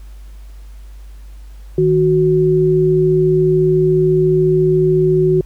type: tone pair together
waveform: sine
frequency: 155.93 / 370 Hz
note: D#3 / F#4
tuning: +4 / 0 cents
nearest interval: octave + minor third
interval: 1496 cents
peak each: -15 / -11 dBFS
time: 1.78-5.41 s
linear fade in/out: 2 ms
effects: added 50 Hz sine -32 dBFS peak until 5.45 s + pink hiss -52 dBFS RMS until 5.45 s